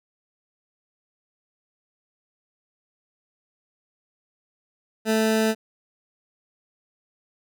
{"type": "tone", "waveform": "20% pulse", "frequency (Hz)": 220, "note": "A3", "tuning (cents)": 0, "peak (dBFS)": -14, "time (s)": [5.05, 5.55], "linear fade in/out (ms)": 50, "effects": []}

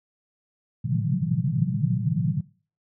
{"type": "band-pass noise", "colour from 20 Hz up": "white", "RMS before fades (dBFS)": -24, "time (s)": [0.84, 2.41], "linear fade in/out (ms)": 10, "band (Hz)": [110, 190], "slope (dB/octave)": 96, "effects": ["noise-tail reverb RT60 0.4 s tail -21 dB re dry"]}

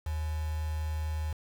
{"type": "tone with quantisation", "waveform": "sine", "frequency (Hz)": 77.6, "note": "D#2", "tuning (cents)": -4, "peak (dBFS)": -30, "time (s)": [0.06, 1.33], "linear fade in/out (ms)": 5, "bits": 7, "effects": []}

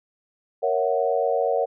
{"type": "chord", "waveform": "sine", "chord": "F# dominant seventh", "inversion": "first", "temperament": "equal", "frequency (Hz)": [466.2, 554.4, 659.3, 740], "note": ["A#4", "C#5", "E5", "F#5"], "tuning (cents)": [0, 0, 0, 0], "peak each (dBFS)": [-24, -24, -27, -26], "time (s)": [0.62, 1.66], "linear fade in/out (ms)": 20, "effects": []}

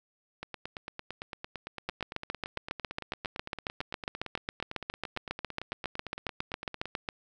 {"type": "two click trains", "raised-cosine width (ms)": 0.3, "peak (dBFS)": [-22, -16], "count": [58, 39], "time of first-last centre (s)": [[0.43, 6.856], [1.89, 7.088]], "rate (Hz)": [8.87, 7.31], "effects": []}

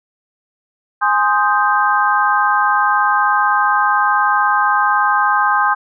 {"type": "chord", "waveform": "sine", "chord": "Ab major seventh", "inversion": "none", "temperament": "equal", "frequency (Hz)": [830.6, 1046.5, 1244.5, 1568], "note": ["Ab5", "C6", "Eb6", "G6"], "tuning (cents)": [0, 0, 0, 0], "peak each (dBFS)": -17, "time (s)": [1.01, 5.75], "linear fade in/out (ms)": 20, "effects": []}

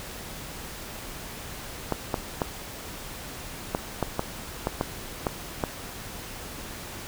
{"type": "clicks", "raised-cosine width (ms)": 1, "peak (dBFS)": -10, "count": 10, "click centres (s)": [1.923, 2.142, 2.418, 3.749, 4.027, 4.194, 4.671, 4.811, 5.268, 5.638], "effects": ["pink hiss -39 dBFS RMS until 7.07 s"]}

